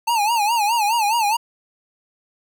square tone with vibrato, 880 Hz, A5, in tune, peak -17 dBFS, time 0.07-1.37 s, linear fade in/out 10 ms, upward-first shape sine, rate 4.8 Hz, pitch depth 140 cents each way, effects none

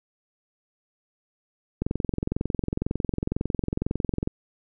click train, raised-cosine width 3 ms, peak -12 dBFS, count 55, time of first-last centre 1.82-4.275 s, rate 22 Hz, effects none

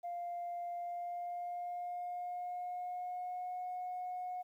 sine tone with pitch glide, 698.5 to 726.9 Hz, F5 to F#5, 0 to -31 cents, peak -37 dBFS, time 0.03-4.43 s, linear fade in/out 20 ms, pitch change +69 cents, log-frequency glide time 0.75-3.59 s, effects tanh soft clip ceiling -35 dBFS + 12-bit

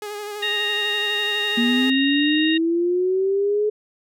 sawtooth tone with vibrato, 415.3 Hz, G#4, in tune, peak -25 dBFS, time 0.02-1.9 s, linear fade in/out 2 ms, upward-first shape sine, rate 12 Hz, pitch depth 30 cents each way
harmonic tone, 932.3 Hz, A#5, in tune, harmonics 2 / 3 / 4, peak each -25 / -25 / -25 dBFS, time 0.42-2.58 s, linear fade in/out 10 ms
sine linear sweep, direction up, 233.1 to 426.2 Hz, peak -17 dBFS, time 1.57-3.7 s, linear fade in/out 10 ms
effects none

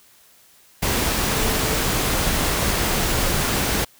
sine tone in noise, 440 Hz, A4, in tune, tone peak -30 dBFS, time 1.28-1.76 s, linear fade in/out 10 ms, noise pink, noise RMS -21 dBFS, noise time 0.82-3.85 s, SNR -12 dB, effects white hiss -53 dBFS RMS until 3.99 s

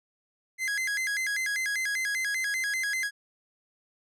45% pulse tone with vibrato, 1850 Hz, A#6, 14 cents flat, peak -27 dBFS, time 0.58-3.11 s, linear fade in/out 50 ms, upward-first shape square, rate 5.1 Hz, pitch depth 190 cents each way, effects low-pass 11000 Hz 12 dB/octave

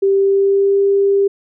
sine tone with pitch glide, 392 to 397 Hz, G4 to G4, 0 to +22 cents, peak -10 dBFS, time 0.02-1.28 s, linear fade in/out 10 ms, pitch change +22 cents, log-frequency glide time 0.14-0.8 s, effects none

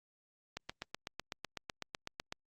click train, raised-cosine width 0.2 ms, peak -22 dBFS, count 15, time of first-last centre 0.57-2.324 s, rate 7.98 Hz, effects Opus 48 kbps

